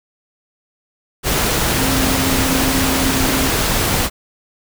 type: tone in noise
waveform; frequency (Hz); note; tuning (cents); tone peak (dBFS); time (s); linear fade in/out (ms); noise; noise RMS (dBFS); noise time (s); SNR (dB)
sine; 264.4; C4; +18; -19; 1.77-3.5; 50; pink; -17; 1.23-4.1; -5
effects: none